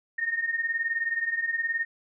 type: beating tone pair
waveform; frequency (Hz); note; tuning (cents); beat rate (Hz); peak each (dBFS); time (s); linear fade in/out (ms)
sine; 1824 / 1843; A#6 / A#6; -38 / -20; 19; -31 / -27; 0.18-1.85; 10
effects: none